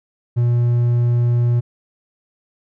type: tone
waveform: triangle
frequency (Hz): 120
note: B2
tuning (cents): -49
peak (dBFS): -11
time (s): 0.36-1.61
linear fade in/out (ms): 20
effects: none

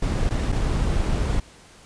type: noise with dropouts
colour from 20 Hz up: brown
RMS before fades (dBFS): -22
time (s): 0.02-1.4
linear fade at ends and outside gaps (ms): 5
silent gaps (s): 0.293-0.306 / 0.52-0.524
effects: pink hiss -49 dBFS RMS until 1.85 s + resampled to 22050 Hz

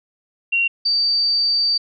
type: tone pair in turn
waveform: sine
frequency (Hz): 2751 / 4627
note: F7 / D8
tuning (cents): -27 / -27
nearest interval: major sixth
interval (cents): 900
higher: second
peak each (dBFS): -15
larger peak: neither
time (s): 0.52-0.68 / 0.85-1.78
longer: second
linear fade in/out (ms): 10
effects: none

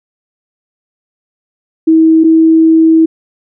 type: tone pair in turn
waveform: sine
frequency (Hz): 321.4 / 322.9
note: E4 / E4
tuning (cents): -44 / -36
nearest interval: unison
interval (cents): 8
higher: second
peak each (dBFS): -3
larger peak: neither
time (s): 1.87-2.24 / 2.24-3.06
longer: second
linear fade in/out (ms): 10
effects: none

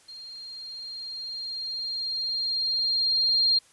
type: tone with level ramp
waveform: sine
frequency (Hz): 4206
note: C8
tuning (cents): +8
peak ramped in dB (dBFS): -40 to -18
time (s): 0.08-3.59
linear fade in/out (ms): 10
effects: white hiss -58 dBFS RMS until 3.72 s + resampled to 24000 Hz

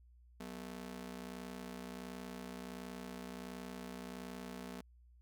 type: ring-modulated tone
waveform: sawtooth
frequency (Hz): 218.1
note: A3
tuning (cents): -15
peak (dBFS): -38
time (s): 0.4-4.81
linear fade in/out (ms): 5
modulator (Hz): 30.7
effects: added 60 Hz sine -60 dBFS peak until 5.21 s

